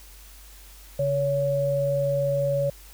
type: tone pair together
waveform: sine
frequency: 140.5 / 562 Hz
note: C#3 / C#5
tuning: +24 / +24 cents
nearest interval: 2 octaves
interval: 2400 cents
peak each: -27 / -22 dBFS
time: 0.99-2.7 s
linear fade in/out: 5 ms
effects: added 49 Hz sine -46 dBFS peak until 2.93 s + white hiss -50 dBFS RMS until 2.93 s